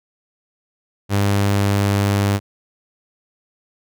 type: tone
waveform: sawtooth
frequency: 100.4 Hz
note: G2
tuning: 42 cents sharp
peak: -11 dBFS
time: 1.09-2.4 s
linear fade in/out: 50 ms
effects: none